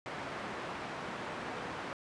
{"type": "band-pass noise", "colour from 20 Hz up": "white", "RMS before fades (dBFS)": -41, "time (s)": [0.06, 1.93], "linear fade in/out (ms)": 0, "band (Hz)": [100, 1400], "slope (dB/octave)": 12, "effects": ["resampled to 22050 Hz"]}